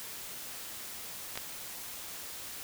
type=clicks; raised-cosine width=0.2 ms; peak=-23 / -17 dBFS; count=2; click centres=1.356 / 1.375 s; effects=white hiss -43 dBFS RMS until 2.63 s